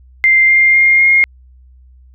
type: tone with pitch steps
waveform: sine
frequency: 2093 / 2108 / 2122 / 2137 Hz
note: C7 / C7 / C7 / C7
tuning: 0 / +12 / +24 / +36 cents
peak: -6 dBFS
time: 0.24-1.24 s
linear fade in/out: 0 ms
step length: 250 ms
effects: added 63 Hz sine -40 dBFS peak until 2.14 s